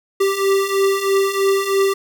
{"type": "beating tone pair", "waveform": "square", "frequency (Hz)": [389.4, 392.5], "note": ["G4", "G4"], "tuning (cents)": [-12, 2], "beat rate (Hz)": 3.1, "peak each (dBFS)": [-21, -17], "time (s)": [0.2, 1.94], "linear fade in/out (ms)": 10, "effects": []}